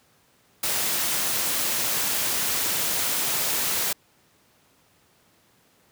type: noise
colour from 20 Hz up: white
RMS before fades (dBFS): -25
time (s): 0.63-3.93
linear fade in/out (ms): 5
effects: pink hiss -61 dBFS RMS until 5.91 s + high-pass 100 Hz 12 dB/octave